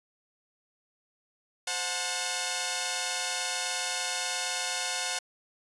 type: chord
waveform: 5% pulse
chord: F# diminished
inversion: second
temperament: equal with one note detuned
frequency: 523.3 / 726.9 / 880 Hz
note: C5 / F#5 / A5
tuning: 0 / -31 / 0 cents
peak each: -25 / -20 / -24 dBFS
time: 1.67-5.19 s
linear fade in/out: 5 ms
effects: resampled to 24000 Hz